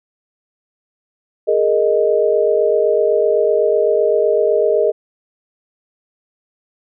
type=chord; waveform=sine; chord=Ab suspended second; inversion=none; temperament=equal with one note detuned; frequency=415.3 / 463.2 / 622.3 Hz; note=Ab4 / Bb4 / Eb5; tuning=0 / -11 / 0 cents; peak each=-16 dBFS; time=1.47-4.92 s; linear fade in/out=20 ms; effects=none